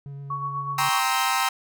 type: tone with vibrato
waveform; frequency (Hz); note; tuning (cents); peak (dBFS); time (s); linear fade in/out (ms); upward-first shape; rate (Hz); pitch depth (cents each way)
triangle; 140; C#3; +18; -32; 0.06-0.89; 0; sine; 8.3; 12
type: tone with tremolo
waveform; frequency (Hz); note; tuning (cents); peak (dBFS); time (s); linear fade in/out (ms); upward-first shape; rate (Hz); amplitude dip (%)
sine; 1117; C#6; +13; -25; 0.3-1; 5; sine; 8; 50
type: chord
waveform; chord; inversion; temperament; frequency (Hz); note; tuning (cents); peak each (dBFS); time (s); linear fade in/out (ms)
sawtooth; C dominant seventh; second; equal with one note detuned; 784 / 932.3 / 1046.5 / 1295.9; G5 / Bb5 / C6 / E6; 0 / 0 / 0 / -30; -23; 0.78-1.49; 5
effects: none